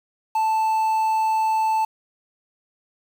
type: tone with quantisation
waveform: triangle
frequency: 880 Hz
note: A5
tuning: in tune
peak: -16 dBFS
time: 0.35-1.85 s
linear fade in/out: 5 ms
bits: 7
effects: none